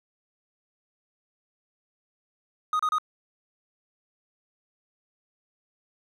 triangle tone bursts, 1246 Hz, D#6, 2 cents sharp, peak -20 dBFS, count 3, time 2.73-2.984 s, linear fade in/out 2 ms, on 64 ms, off 31 ms, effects none

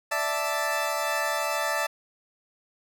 20% pulse chord, D suspended second, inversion none, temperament equal, 587.3 / 659.3 / 880 Hz, D5 / E5 / A5, 0 / 0 / 0 cents, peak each -25 dBFS, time 0.11-1.87 s, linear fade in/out 10 ms, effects none

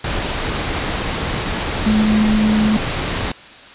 sine tone in noise, 214.6 Hz, A3, 43 cents flat, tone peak -12 dBFS, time 1.86-2.77 s, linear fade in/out 5 ms, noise pink, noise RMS -21 dBFS, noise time 0.04-3.32 s, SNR +6 dB, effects white hiss -39 dBFS RMS until 3.74 s + resampled to 8000 Hz

